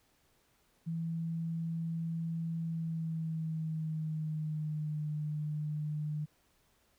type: tone with pitch glide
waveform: sine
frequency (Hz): 164.81 to 151.13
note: E3 to D3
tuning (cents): 0 to +50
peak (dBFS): -33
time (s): 0.86-6.26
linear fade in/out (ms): 20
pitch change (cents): -150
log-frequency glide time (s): 2.59-5.07
effects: pink hiss -71 dBFS RMS until 6.98 s